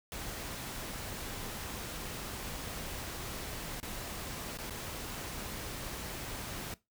pink noise with dropouts, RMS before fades -41 dBFS, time 0.12-6.74 s, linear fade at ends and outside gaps 1 ms, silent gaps 3.801-3.829 / 4.574-4.586 / 4.698-4.706 s, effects noise-tail reverb RT60 0.2 s tail -19 dB re dry

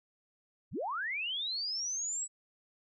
sine linear sweep, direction up, 48.28 to 7920 Hz, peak -33 dBFS, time 0.71-2.28 s, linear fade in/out 50 ms, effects none

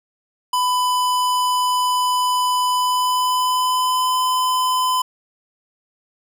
square tone with pitch glide, 999 to 1014.7 Hz, B5 to B5, +20 to +47 cents, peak -17 dBFS, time 0.53-5.02 s, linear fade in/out 5 ms, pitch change +27 cents, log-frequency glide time 2.73-4.19 s, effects none

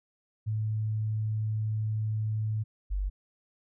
sine tone pair in turn, 108.4 / 48.29 Hz, A2 / G1, -25 / -25 cents, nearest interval octave + major second, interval 1400 cents, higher first, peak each -27 dBFS, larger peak neither, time 0.46-2.64 / 2.9-3.1 s, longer first, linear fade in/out 20 ms, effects none

